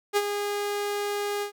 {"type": "tone with ADSR envelope", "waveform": "sawtooth", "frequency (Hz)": 409.5, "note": "G#4", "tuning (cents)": -24, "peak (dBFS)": -15, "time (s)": [0.13, 1.52], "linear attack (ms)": 37, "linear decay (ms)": 44, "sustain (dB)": -8, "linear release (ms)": 100, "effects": []}